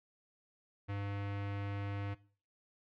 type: tone with low-pass filter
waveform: square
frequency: 100.5 Hz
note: G2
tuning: 44 cents sharp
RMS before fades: -39 dBFS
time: 0.88-2.15 s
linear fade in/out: 20 ms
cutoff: 2300 Hz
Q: 1.4
effects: noise-tail reverb RT60 0.4 s tail -18 dB re dry